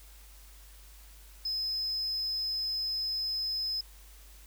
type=tone; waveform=triangle; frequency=5100 Hz; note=D#8; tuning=42 cents sharp; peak=-29 dBFS; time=1.45-3.81 s; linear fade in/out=5 ms; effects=added 50 Hz sine -51 dBFS peak until 4.46 s + white hiss -57 dBFS RMS until 4.46 s